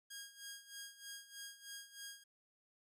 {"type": "tone with tremolo", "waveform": "10% pulse", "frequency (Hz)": 1630, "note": "G#6", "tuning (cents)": -33, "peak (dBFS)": -38, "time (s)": [0.1, 2.24], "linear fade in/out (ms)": 10, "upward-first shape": "sine", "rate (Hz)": 3.2, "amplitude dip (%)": 80, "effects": []}